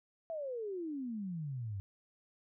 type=exponential sweep; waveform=sine; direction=down; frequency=672 to 94.2 Hz; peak=-37 dBFS; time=0.3-1.8 s; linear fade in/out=0 ms; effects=none